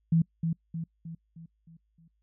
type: tone with echo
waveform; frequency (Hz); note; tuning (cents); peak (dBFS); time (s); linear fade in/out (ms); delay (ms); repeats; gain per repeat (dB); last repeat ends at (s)
sine; 164.7; E3; -1; -19; 0.12-0.22; 5; 310; 6; -6; 2.08
effects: noise-tail reverb RT60 0.1 s tail -25 dB re dry + added 53 Hz sine -70 dBFS peak until 2.22 s